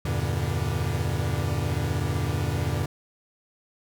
45% pulse chord, E half-diminished seventh, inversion none, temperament equal with one note detuned, 82.41 / 98 / 118.92 / 146.83 Hz, E2 / G2 / Bb2 / D3, 0 / 0 / +35 / 0 cents, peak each -30 dBFS, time 0.05-2.86 s, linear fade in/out 5 ms, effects none

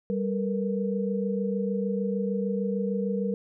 sine tone cluster, 196.2 / 452.8 / 479.4 Hz, G3 / A4 / A#4, +2 / +50 / +48 cents, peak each -27 / -33 / -31 dBFS, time 0.1-3.34 s, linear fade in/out 0 ms, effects none

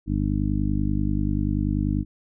harmonic tone, 50.3 Hz, G1, 45 cents sharp, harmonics 1 / 2 / 3 / 4 / 5 / 6, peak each -26 / -27 / -30 / -28 / -30 / -29 dBFS, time 0.06-2.05 s, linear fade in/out 50 ms, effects none

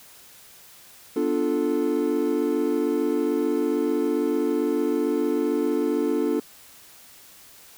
triangle chord, B half-diminished seventh, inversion none, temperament equal, 246.9 / 293.7 / 349.2 / 440 Hz, B3 / D4 / F4 / A4, 0 / 0 / 0 / 0 cents, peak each -27 / -23 / -25 / -24 dBFS, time 1.16-6.4 s, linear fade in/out 5 ms, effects white hiss -49 dBFS RMS until 7.77 s

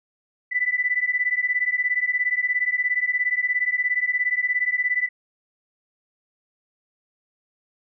sine beating tone pair, 1979 / 1996 Hz, B6 / B6, +3 / +18 cents, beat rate 17 Hz, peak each -23 dBFS, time 0.51-5.09 s, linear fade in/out 20 ms, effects none

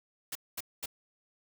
white noise bursts, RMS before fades -37 dBFS, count 3, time 0.32-0.859 s, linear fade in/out 5 ms, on 33 ms, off 220 ms, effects none

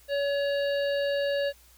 harmonic tone with a mistuned harmonic, 565 Hz, C#5, 33 cents sharp, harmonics 1 / 3 / 5 / 7 / 8, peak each -25 / -35 / -39 / -42 / -43 dBFS, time 0.08-1.53 s, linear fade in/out 50 ms, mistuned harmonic 7, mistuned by -55 cents, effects added 60 Hz sine -58 dBFS peak until 1.77 s + white hiss -58 dBFS RMS until 1.77 s

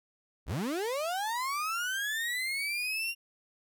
35% pulse linear sweep, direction up, 38.89 to 2794 Hz, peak -29 dBFS, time 0.46-3.15 s, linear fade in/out 50 ms, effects none

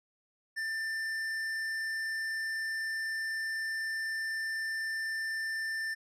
sine tone with tanh clipping, 1784 Hz, A6, 23 cents sharp, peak -34 dBFS, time 0.56-5.95 s, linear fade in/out 20 ms, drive 11 dB, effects none

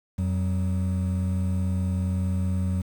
triangle tone pair together, 88.3 / 187.22 Hz, F2 / F#3, +20 / +21 cents, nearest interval octave + minor second, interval 1301 cents, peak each -22 / -26 dBFS, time 0.18-2.82 s, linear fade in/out 10 ms, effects 8-bit

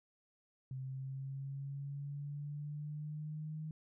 sine linear sweep, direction up, 130.81 to 156.3 Hz, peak -40 dBFS, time 0.71-3.71 s, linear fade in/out 2 ms, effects none

